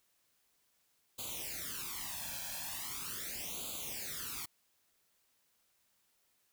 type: noise with flanger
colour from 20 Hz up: white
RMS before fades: -42 dBFS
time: 1.18-4.46 s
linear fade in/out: 10 ms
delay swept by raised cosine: 0.27 to 1.23 ms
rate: 0.4 Hz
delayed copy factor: +1
effects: white hiss -75 dBFS RMS until 6.52 s